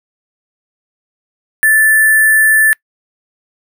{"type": "tone with sample-and-hold", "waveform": "sine", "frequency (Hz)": 1754, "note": "A6", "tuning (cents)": -6, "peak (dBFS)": -6, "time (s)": [1.63, 2.73], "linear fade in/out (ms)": 0, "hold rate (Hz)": 11025, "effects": ["noise-tail reverb RT60 0.1 s tail -25 dB re dry"]}